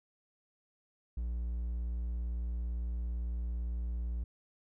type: tone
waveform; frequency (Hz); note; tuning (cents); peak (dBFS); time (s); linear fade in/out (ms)
triangle; 58.9; A#1; +19; -31; 1.17-4.24; 5
effects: none